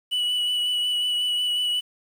triangle tone with vibrato, 2951 Hz, F#7, 5 cents flat, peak -20 dBFS, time 0.11-1.81 s, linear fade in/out 20 ms, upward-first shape triangle, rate 5.5 Hz, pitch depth 21 cents each way, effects 8-bit

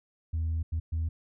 sine tone bursts at uneven times, 81 Hz, E2, 30 cents flat, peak -25 dBFS, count 3, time 0.33-0.63 / 0.72-0.8 / 0.92-1.09 s, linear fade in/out 10 ms, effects tanh soft clip ceiling -25 dBFS

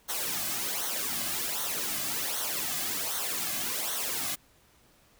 white noise with flanger, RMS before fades -32 dBFS, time 0.08-4.36 s, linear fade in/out 20 ms, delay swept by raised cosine 0.4 to 2.2 ms, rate 1.3 Hz, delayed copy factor -0.7, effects pink hiss -62 dBFS RMS until 5.19 s

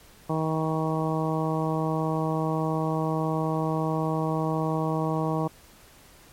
harmonic tone, 158.5 Hz, D#3, 32 cents sharp, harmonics 1 / 2 / 3 / 4 / 5 / 6 / 7, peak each -27 / -30 / -32 / -33 / -34 / -35 / -35 dBFS, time 0.29-5.48 s, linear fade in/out 10 ms, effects pink hiss -53 dBFS RMS until 6.32 s + MP3 64 kbps

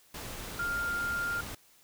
sine tone in noise, 1400 Hz, F6, 4 cents sharp, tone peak -30 dBFS, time 0.59-1.41 s, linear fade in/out 5 ms, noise pink, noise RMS -41 dBFS, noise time 0.14-1.55 s, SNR +8 dB, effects white hiss -62 dBFS RMS until 1.83 s

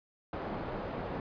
white low-pass noise, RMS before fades -38 dBFS, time 0.33-1.2 s, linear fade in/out 2 ms, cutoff 710 Hz, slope 12 dB/octave, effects resampled to 11025 Hz

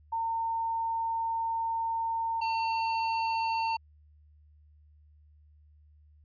sine / square tone pair in turn, 910 / 903.7 Hz, A#5 / A5, -42 / +46 cents, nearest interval unison, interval 12 cents, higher first, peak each -28 dBFS, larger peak neither, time 0.12-2.41 / 2.41-3.77 s, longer first, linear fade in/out 10 ms, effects added 75 Hz sine -56 dBFS peak until 6.24 s + resampled to 11025 Hz

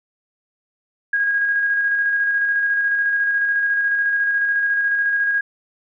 sine tone with tremolo, 1638 Hz, G#6, 24 cents flat, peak -15 dBFS, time 1.13-5.41 s, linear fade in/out 5 ms, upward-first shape square, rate 14 Hz, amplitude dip 25%, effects none

